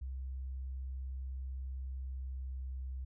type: tone with pitch glide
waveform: sine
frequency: 65.41 to 65 Hz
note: C2 to C2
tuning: 0 to -11 cents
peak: -38 dBFS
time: 0.01-3.05 s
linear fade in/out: 10 ms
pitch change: -11 cents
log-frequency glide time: 1.92-2.69 s
effects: none